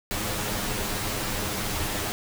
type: noise with comb filter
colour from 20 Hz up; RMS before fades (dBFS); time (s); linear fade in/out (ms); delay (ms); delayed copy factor
pink; -29; 0.11-2.12; 0; 9.7; +0.65
effects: none